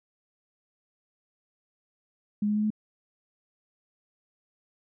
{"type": "tone with pitch steps", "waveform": "sine", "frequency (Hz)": [207.7, 209.7, 211.8, 213.9], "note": ["G#3", "G#3", "G#3", "A3"], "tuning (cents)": [0, 17, 34, -49], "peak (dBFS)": -23, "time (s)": [2.42, 2.704], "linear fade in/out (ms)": 5, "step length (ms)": 71, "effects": []}